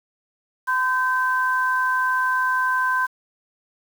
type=tone pair together; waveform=sine; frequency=1019 / 1551.6 Hz; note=C6 / G6; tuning=-46 / -18 cents; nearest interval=perfect fifth; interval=728 cents; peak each=-21 dBFS; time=0.67-3.07 s; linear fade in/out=20 ms; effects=7-bit